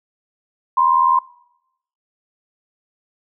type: tone pair together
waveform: sine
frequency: 966.7 / 1046.5 Hz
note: B5 / C6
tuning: -37 / 0 cents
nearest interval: minor second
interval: 137 cents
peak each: -16 / -13 dBFS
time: 0.77-1.19 s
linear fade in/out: 5 ms
effects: noise-tail reverb RT60 0.8 s tail -23 dB re dry